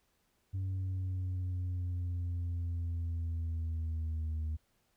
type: exponential sweep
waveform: sine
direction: down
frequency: 95.5 to 77.8 Hz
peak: -30 dBFS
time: 0.53-4.57 s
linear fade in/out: 20 ms
effects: tanh soft clip ceiling -32 dBFS + pink hiss -75 dBFS RMS until 4.96 s